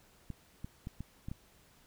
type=clicks; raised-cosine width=5 ms; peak=-28 dBFS; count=6; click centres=0.303 / 0.645 / 0.871 / 1.006 / 1.285 / 1.315 s; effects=pink hiss -64 dBFS RMS until 1.86 s